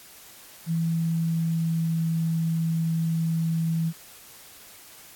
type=tone with pitch glide; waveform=sine; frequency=164.81 to 163.58 Hz; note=E3 to E3; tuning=0 to -13 cents; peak=-22 dBFS; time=0.66-3.93 s; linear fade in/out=50 ms; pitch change=-13 cents; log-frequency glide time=0.95-2.01 s; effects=white hiss -48 dBFS RMS until 5.15 s + AAC 64 kbps